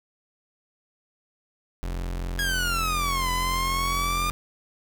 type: tone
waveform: 40% pulse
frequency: 44 Hz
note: F1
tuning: 14 cents sharp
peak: -27 dBFS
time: 1.83-4.31 s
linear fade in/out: 0 ms
type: exponential two-way sweep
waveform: sawtooth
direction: down then up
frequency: 1661.2 to 1000 to 1210 Hz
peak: -21 dBFS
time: 2.39-4.3 s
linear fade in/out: 0 ms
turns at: 3.31 s
effects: none